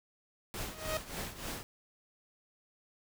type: noise with tremolo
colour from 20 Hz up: pink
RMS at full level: -38 dBFS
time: 0.54-1.63 s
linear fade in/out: 0 ms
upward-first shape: triangle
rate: 3.4 Hz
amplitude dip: 80%
type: tone with exponential growth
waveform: sawtooth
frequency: 627 Hz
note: D#5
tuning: 13 cents sharp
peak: -27 dBFS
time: 0.57-0.97 s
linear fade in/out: 1 ms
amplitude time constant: 86 ms
effects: none